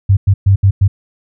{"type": "tone bursts at uneven times", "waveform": "sine", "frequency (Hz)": 98, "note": "G2", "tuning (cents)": 0, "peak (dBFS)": -5, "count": 5, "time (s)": [[0.09, 0.17], [0.27, 0.34], [0.46, 0.56], [0.63, 0.71], [0.81, 0.88]], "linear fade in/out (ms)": 10, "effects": []}